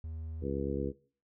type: tone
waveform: triangle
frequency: 80 Hz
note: D#2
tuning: 49 cents sharp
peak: -36 dBFS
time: 0.04-0.44 s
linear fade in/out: 0 ms
type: harmonic tone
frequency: 69.1 Hz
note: C#2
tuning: 5 cents flat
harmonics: 1 / 2 / 3 / 4 / 5 / 6 / 7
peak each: -39 / -39 / -39 / -39 / -39 / -39 / -39 dBFS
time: 0.41-0.93 s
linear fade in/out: 50 ms
effects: noise-tail reverb RT60 0.4 s tail -18 dB re dry